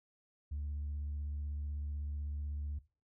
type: tone with vibrato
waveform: sine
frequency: 73.1 Hz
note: D2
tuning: 7 cents flat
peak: -35 dBFS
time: 0.51-2.79 s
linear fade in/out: 10 ms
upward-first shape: sine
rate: 16 Hz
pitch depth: 21 cents each way
effects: noise-tail reverb RT60 0.3 s tail -17 dB re dry + tanh soft clip ceiling -34 dBFS